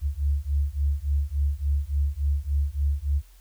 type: beating tone pair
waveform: sine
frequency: 69.7 / 73.2 Hz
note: C#2 / D2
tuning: +10 / -5 cents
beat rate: 3.5 Hz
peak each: -25 dBFS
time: 0.01-3.22 s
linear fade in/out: 50 ms
effects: added 44 Hz sine -49 dBFS peak until 3.4 s + white hiss -60 dBFS RMS until 3.4 s